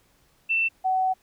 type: tone pair in turn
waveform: sine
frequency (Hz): 2678 / 751.5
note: E7 / F#5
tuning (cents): +27 / +27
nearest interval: octave + minor seventh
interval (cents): 2200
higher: first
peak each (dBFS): -20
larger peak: neither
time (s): 0.49-0.69 / 0.84-1.14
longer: second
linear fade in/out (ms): 20
effects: pink hiss -63 dBFS RMS until 1.22 s